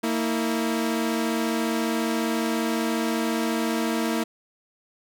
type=tone pair together; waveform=sawtooth; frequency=229.3 / 323.9 Hz; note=A#3 / E4; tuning=-28 / -30 cents; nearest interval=tritone; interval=598 cents; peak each=-21 / -23 dBFS; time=0.03-4.24 s; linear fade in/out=10 ms; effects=none